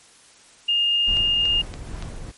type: tone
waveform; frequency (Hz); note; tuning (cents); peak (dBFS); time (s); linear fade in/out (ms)
sine; 2828; F7; +21; -17; 0.68-1.62; 10
type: noise with tremolo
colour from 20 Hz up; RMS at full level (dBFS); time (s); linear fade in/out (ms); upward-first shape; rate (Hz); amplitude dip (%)
brown; -31; 1.06-2.32; 20; sine; 2.4; 35
type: click train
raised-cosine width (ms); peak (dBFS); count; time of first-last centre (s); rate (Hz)
0.2; -18; 4; 1.17-2.025; 3.51
effects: white hiss -51 dBFS RMS until 2.37 s + MP3 48 kbps